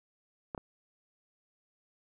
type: clicks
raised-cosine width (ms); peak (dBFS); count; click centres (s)
1; -22 / -26; 2; 0.548 / 0.578
effects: none